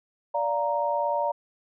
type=chord; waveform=sine; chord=Bb major; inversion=first; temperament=just; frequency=582.7 / 699.2 / 932.3 Hz; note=D5 / F5 / Bb5; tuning=-14 / +2 / 0 cents; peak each=-27 / -31 / -26 dBFS; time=0.34-1.32 s; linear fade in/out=10 ms; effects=none